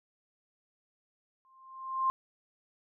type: tone with exponential growth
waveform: sine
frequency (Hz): 1054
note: C6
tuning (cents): +12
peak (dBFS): -23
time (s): 1.45-2.1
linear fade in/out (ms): 0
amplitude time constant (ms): 140
effects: none